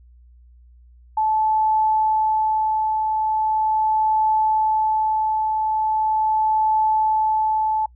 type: tone with tremolo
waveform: sine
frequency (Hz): 869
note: A5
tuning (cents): -22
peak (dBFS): -15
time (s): 1.17-7.86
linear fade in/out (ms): 5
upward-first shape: triangle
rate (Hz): 0.4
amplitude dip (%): 35
effects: noise-tail reverb RT60 0.1 s tail -26 dB re dry + added 60 Hz sine -46 dBFS peak until 7.95 s